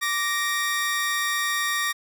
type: tone pair together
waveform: sawtooth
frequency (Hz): 1168.9 / 1864.7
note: D6 / A#6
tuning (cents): -9 / 0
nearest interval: minor sixth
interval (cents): 809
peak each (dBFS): -24 / -21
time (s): 0.01-1.93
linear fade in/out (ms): 20
effects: none